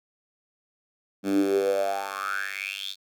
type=tone with high-pass filter sweep; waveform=10% pulse; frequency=98 Hz; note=G2; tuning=in tune; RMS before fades=-27 dBFS; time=1.23-2.96 s; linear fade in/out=50 ms; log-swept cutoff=230 to 4000 Hz; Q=8.5; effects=none